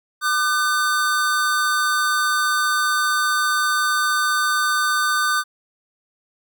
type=tone pair together; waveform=square; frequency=1200 / 1515.1 Hz; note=D6 / F#6; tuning=+37 / +41 cents; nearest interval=major third; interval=404 cents; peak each=-21 dBFS; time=0.21-5.44 s; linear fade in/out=50 ms; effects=none